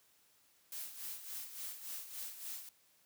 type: noise with tremolo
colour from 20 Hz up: blue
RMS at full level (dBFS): -43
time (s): 0.72-2.69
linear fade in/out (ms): 2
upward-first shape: sine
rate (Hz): 3.5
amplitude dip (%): 65
effects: white hiss -70 dBFS RMS until 3.05 s + high-pass 60 Hz 12 dB/octave